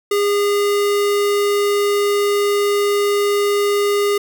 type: tone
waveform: square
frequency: 407.7 Hz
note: G#4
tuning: 32 cents flat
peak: -15 dBFS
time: 0.11-4.18 s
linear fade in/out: 5 ms
effects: none